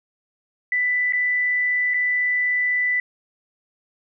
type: tone with dropouts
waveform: sine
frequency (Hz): 1986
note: B6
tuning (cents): +9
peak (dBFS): -18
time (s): 0.72-3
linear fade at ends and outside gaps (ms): 2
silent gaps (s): 1.124-1.133 / 1.938-1.942
effects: none